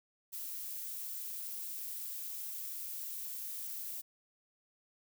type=noise; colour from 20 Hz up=violet; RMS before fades=-42 dBFS; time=0.32-4.02 s; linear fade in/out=20 ms; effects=none